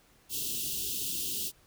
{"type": "band-stop noise", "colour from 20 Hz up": "white", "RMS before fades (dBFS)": -34, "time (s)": [0.29, 1.52], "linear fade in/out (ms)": 50, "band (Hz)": [440, 2700], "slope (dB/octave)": 96, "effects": ["pink hiss -63 dBFS RMS until 1.66 s"]}